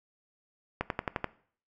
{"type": "accelerating click train", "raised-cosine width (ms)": 0.5, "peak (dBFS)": -14, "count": 6, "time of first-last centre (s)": [0.81, 1.243], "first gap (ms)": 92, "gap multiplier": 0.97, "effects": ["noise-tail reverb RT60 0.5 s tail -18 dB re dry"]}